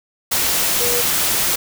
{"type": "tone in noise", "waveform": "sine", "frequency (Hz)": 482.2, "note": "B4", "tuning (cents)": -41, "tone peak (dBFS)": -22, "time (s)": [0.8, 1.02], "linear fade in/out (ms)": 10, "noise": "white", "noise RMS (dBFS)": -18, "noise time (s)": [0.31, 1.56], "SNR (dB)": -7, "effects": []}